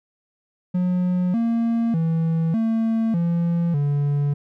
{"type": "tone with pitch steps", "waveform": "triangle", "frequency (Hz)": [180.4, 230.9, 163.5, 224.9, 170.3, 143.8], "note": ["F#3", "A#3", "E3", "A3", "F3", "D3"], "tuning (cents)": [-44, -16, -14, 38, -43, -36], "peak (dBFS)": -16, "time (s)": [0.74, 4.34], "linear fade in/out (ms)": 10, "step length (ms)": 600, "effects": []}